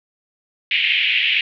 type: band-pass noise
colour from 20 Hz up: white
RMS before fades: -18 dBFS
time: 0.71-1.41 s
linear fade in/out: 2 ms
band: 2100 to 3100 Hz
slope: 48 dB/octave
effects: none